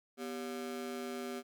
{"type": "ring-modulated tone", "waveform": "35% pulse", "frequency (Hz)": 319.6, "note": "D#4", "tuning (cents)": 47, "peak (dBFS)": -34, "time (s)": [0.17, 1.43], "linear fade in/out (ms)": 50, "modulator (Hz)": 73.7, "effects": []}